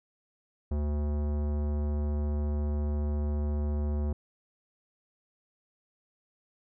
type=tone with tanh clipping; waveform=sine; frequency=73.8 Hz; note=D2; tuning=9 cents sharp; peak=-29 dBFS; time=0.71-4.13 s; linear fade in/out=5 ms; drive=18 dB; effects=none